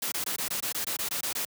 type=noise bursts; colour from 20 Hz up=white; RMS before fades=-31 dBFS; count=12; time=0.02-1.451 s; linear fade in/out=5 ms; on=100 ms; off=21 ms; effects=high-pass 100 Hz 12 dB/octave